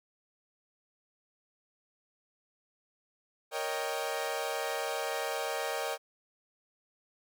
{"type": "chord", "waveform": "sawtooth", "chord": "Eb dominant seventh", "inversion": "second", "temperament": "equal", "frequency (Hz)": [466.2, 554.4, 622.3, 784], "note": ["Bb4", "Db5", "Eb5", "G5"], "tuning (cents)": [0, 0, 0, 0], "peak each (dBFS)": -34, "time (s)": [3.51, 5.98], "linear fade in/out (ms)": 50, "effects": []}